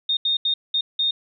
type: tone bursts at uneven times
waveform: sine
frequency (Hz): 3678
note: A#7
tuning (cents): -24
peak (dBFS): -18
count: 5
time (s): 0.09-0.17 / 0.25-0.37 / 0.45-0.54 / 0.74-0.81 / 0.99-1.11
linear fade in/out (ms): 5
effects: none